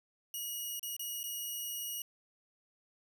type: tone with dropouts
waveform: 5% pulse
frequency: 2897 Hz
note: F#7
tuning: 37 cents flat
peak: -29 dBFS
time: 0.34-2.02 s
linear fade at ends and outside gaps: 2 ms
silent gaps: 0.795-0.829 / 0.966-0.994 / 1.232-1.239 s
effects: none